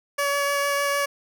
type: tone with vibrato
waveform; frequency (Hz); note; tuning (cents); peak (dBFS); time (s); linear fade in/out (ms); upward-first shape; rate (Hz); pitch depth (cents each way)
15% pulse; 567; C#5; +39; -15; 0.18-1.06; 10; sine; 6.6; 9
effects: none